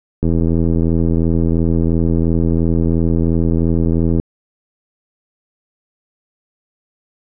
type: click train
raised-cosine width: 3 ms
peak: -4 dBFS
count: 330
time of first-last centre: 0.23-4.199 s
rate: 82.9 Hz
effects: none